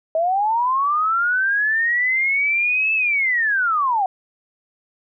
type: linear two-way sweep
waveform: sine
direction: up then down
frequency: 630 to 2637 to 731 Hz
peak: -16 dBFS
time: 0.15-4.06 s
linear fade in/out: 2 ms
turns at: 2.94 s
effects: none

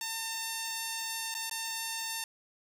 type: tone with dropouts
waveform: 5% pulse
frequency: 903 Hz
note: A5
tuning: 45 cents sharp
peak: -22 dBFS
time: 0.01-2.24 s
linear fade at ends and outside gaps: 2 ms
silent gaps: 1.342-1.349 / 1.497-1.511 s
effects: none

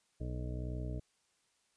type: harmonic tone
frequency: 61.74 Hz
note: B1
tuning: in tune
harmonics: 1 / 2 / 3 / 4 / 5 / 7 / 8 / 9 / 10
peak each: -39 / -41 / -49 / -51 / -48 / -51 / -60 / -59 / -52 dBFS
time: 0.2-1 s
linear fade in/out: 10 ms
effects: white hiss -75 dBFS RMS until 1.76 s + resampled to 22050 Hz

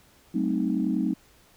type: chord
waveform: sine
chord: F# diminished seventh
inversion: none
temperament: equal with one note detuned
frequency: 189.87 / 220 / 261.6 / 311.1 Hz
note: F#3 / A3 / C4 / Eb4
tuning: +45 / 0 / 0 / 0 cents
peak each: -28 dBFS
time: 0.34-1.14 s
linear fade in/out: 10 ms
effects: tanh soft clip ceiling -13 dBFS + pink hiss -58 dBFS RMS until 1.56 s

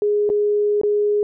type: tone with dropouts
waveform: sine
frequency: 415.1 Hz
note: G#4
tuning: 1 cent flat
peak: -15 dBFS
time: 0.02-1.23 s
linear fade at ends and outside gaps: 1 ms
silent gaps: 0.292-0.3 / 0.814-0.834 s
effects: none

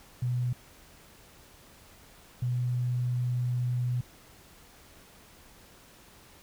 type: tone bursts at uneven times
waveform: sine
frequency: 123.47 Hz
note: B2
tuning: in tune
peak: -26 dBFS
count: 2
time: 0.22-0.53 / 2.42-4.01 s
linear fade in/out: 5 ms
effects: pink hiss -55 dBFS RMS until 6.42 s

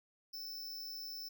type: tone with amplitude modulation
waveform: square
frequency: 5274 Hz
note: E8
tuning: in tune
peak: -40 dBFS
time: 0.33-1.29 s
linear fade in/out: 10 ms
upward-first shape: sine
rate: 213 Hz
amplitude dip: 70%
effects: none

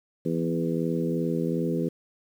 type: harmonic tone with a mistuned harmonic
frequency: 82.7 Hz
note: E2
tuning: 6 cents sharp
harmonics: 2 / 3 / 4 / 5 / 6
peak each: -28 / -30 / -31 / -32 / -33 dBFS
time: 0.25-1.89 s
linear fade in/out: 10 ms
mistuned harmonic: 2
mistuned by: +18 cents
effects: 9-bit

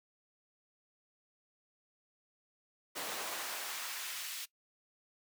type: noise with high-pass filter sweep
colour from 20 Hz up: pink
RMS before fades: -41 dBFS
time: 2.95-4.46 s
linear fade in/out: 20 ms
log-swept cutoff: 390 to 2700 Hz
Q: 0.77
effects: noise-tail reverb RT60 0.1 s tail -20 dB re dry

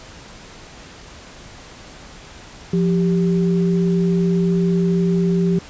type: tone pair together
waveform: sine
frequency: 174.62 / 392 Hz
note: F3 / G4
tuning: 0 / 0 cents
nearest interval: octave + major second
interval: 1400 cents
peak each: -15 / -21 dBFS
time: 2.73-5.59 s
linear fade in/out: 5 ms
effects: pink hiss -40 dBFS RMS until 5.69 s + resampled to 16000 Hz

